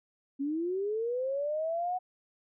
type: linear sweep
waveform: sine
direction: up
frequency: 269.5 to 742 Hz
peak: -29 dBFS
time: 0.39-1.99 s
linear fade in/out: 20 ms
effects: none